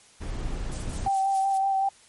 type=noise; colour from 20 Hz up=brown; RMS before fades=-31 dBFS; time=0.2-1.09 s; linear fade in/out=20 ms
type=noise with tremolo; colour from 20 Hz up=violet; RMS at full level=-35 dBFS; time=0.71-1.58 s; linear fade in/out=10 ms; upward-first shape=triangle; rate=4.9 Hz; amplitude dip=70%
type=tone with vibrato; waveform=sine; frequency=778 Hz; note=G5; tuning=13 cents flat; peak=-21 dBFS; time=1.06-1.89 s; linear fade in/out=5 ms; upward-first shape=sine; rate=5.3 Hz; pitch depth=19 cents each way
effects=white hiss -55 dBFS RMS until 2.08 s + MP3 48 kbps

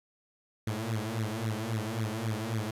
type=tone with flanger; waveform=sawtooth; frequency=110.5 Hz; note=A2; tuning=8 cents sharp; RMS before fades=-33 dBFS; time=0.67-2.71 s; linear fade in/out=5 ms; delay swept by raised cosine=0.49 to 6.19 ms; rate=3.7 Hz; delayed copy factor=+0.95; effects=resampled to 32000 Hz + 9-bit

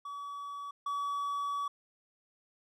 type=tone pair in turn; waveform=triangle; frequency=1139 / 1139 Hz; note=C#6 / C#6; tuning=+47 / +47 cents; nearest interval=unison; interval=0 cents; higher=neither; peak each=-37 / -30 dBFS; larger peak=second; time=0.05-0.71 / 0.86-1.68 s; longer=second; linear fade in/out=5 ms; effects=none

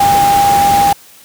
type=tone in noise; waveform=sine; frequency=804 Hz; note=G5; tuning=44 cents sharp; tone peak=-7 dBFS; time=0-0.93 s; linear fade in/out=5 ms; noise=pink; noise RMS=-18 dBFS; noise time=0-0.93 s; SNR=+8 dB; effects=white hiss -41 dBFS RMS until 1.24 s + high-pass 80 Hz 12 dB/octave

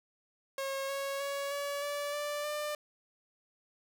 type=tone with pitch steps; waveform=sawtooth; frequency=543 / 551.5 / 560.2 / 569 / 578 / 587 / 596.3 Hz; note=C#5 / C#5 / C#5 / C#5 / D5 / D5 / D5; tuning=-36 / -9 / +18 / +45 / -28 / -1 / +26 cents; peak=-30 dBFS; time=0.58-2.75 s; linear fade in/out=2 ms; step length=310 ms; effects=none

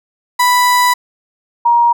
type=tone pair in turn; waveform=35% pulse / sine; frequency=987.8 / 945.3 Hz; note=B5 / A#5; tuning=0 / +24 cents; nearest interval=minor second; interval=76 cents; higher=first; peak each=-7 dBFS; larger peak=neither; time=0.39-0.94 / 1.65-1.93 s; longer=first; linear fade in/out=10 ms; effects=none

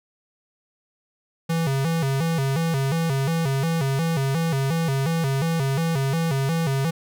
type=tone with vibrato; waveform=square; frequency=149.7 Hz; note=D3; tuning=33 cents sharp; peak=-21 dBFS; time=1.49-6.91 s; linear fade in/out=10 ms; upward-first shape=square; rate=2.8 Hz; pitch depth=170 cents each way; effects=none

